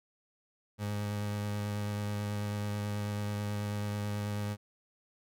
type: tone with vibrato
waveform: 30% pulse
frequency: 103.5 Hz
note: G#2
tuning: 5 cents flat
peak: -30 dBFS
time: 0.78-4.57 s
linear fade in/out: 50 ms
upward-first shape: sine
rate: 9.2 Hz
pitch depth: 13 cents each way
effects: none